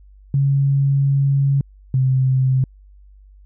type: tone pair in turn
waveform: sine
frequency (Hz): 138.59 / 130.81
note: C#3 / C3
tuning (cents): 0 / 0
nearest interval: minor second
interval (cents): 100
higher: first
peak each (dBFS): -13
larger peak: neither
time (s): 0.34-1.61 / 1.94-2.64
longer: first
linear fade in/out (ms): 2
effects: added 49 Hz sine -43 dBFS peak until 3.45 s